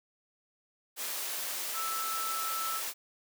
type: tone in noise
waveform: sine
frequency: 1318.5 Hz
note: E6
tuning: in tune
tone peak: -34 dBFS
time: 1.73-2.82 s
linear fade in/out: 50 ms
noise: white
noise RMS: -36 dBFS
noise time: 0.96-2.94 s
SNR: -1 dB
effects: high-pass 400 Hz 12 dB/octave